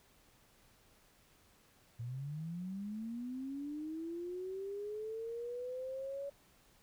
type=linear sweep; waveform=sine; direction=up; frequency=113.7 to 566 Hz; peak=-39 dBFS; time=1.99-6.3 s; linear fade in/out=10 ms; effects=pink hiss -67 dBFS RMS until 6.82 s